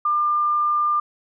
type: tone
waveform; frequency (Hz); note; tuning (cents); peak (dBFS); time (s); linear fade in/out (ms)
sine; 1198; D6; +34; -17; 0.05-1; 5
effects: none